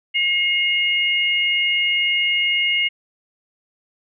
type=tone pair together; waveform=sine; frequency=2151 / 2851 Hz; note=C7 / F7; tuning=+47 / +35 cents; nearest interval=perfect fourth; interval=488 cents; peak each=-19 dBFS; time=0.14-2.89 s; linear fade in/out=20 ms; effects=none